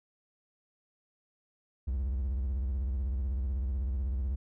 triangle tone with vibrato, 65.2 Hz, C2, 5 cents flat, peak -27 dBFS, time 1.87-4.36 s, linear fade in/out 10 ms, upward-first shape sine, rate 16 Hz, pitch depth 200 cents each way, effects none

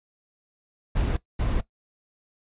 brown noise bursts at uneven times, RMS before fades -24 dBFS, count 2, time 0.95-1.17 / 1.39-1.61 s, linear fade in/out 10 ms, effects noise-tail reverb RT60 0.1 s tail -17 dB re dry + resampled to 8000 Hz

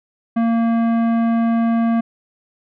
triangle tone with tanh clipping, 230 Hz, A#3, 23 cents flat, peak -16 dBFS, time 0.36-2.01 s, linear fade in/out 10 ms, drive 18 dB, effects none

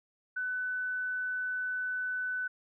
sine tone, 1500 Hz, F#6, 23 cents sharp, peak -31 dBFS, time 0.36-2.48 s, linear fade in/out 10 ms, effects none

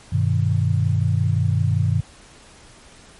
sine chord, G augmented, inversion none, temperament equal, 98 / 123.47 / 155.56 Hz, G2 / B2 / D#3, 0 / 0 / 0 cents, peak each -19 / -21 / -22 dBFS, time 0.12-2.01 s, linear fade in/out 10 ms, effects pink hiss -47 dBFS RMS until 3.19 s + MP3 48 kbps

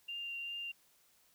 sine tone with vibrato, 2785 Hz, F7, 5 cents flat, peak -39 dBFS, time 0.08-0.72 s, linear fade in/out 10 ms, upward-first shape triangle, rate 2.6 Hz, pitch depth 12 cents each way, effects white hiss -69 dBFS RMS until 1.34 s

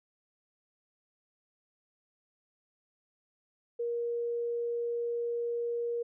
sine tone, 472.3 Hz, A#4, 23 cents sharp, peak -30 dBFS, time 3.79-6.03 s, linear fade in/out 10 ms, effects none

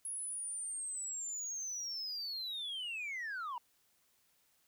sine linear sweep, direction down, 10548 to 922 Hz, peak -36 dBFS, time 0.05-3.58 s, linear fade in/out 2 ms, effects tanh soft clip ceiling -37 dBFS + white hiss -73 dBFS RMS until 4.67 s

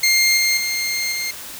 20% pulse tone with level steps, 2117 Hz, C7, 20 cents sharp, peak -8 / -10 / -15 / -17 dBFS, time 0.03-1.31 s, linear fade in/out 5 ms, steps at 0.37 / 0.57 / 1.12 s, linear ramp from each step 2 ms, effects white hiss -34 dBFS RMS until 1.59 s

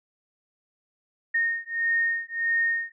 sine beating tone pair, 1844 / 1845.6 Hz, A#6 / A#6, -19 / -18 cents, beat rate 1.6 Hz, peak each -26 dBFS, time 1.34-2.92 s, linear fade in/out 10 ms, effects none

